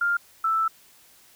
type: tone pair in turn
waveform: sine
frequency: 1400 / 1321.4 Hz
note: F6 / E6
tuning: +4 / +4 cents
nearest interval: minor second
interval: 100 cents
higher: first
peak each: -20 dBFS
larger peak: neither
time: 0.01-0.17 / 0.44-0.68 s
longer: second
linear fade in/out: 5 ms
effects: white hiss -55 dBFS RMS until 1.35 s